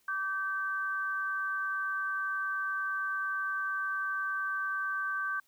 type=tone pair together; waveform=sine; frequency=1160.3 / 1551 Hz; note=D6 / G6; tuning=-21 / -19 cents; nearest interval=perfect fourth; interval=502 cents; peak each=-35 / -32 dBFS; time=0.08-5.4 s; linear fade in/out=5 ms; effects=white hiss -70 dBFS RMS until 5.47 s